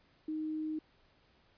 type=tone; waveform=sine; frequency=311.1 Hz; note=D#4; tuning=in tune; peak=-34 dBFS; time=0.28-0.79 s; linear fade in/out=5 ms; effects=pink hiss -68 dBFS RMS until 1.57 s + resampled to 11025 Hz